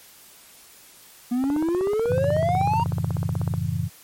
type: exponential sweep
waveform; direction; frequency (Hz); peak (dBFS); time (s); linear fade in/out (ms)
triangle; up; 238.1 to 953; -18; 1.31-2.84; 10
type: click train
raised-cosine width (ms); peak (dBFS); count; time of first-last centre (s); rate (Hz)
1; -18; 35; 1.44-3.539; 16.2
type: chord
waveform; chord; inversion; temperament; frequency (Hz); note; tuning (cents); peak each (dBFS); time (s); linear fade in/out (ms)
sine; F# minor seventh; none; just; 92.5 / 111 / 138.75 / 166.5; F#2 / A2 / C#3 / E3; 0 / +16 / +2 / +18; -28; 2.07-3.9; 50
effects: white hiss -49 dBFS RMS until 4.03 s + MP3 64 kbps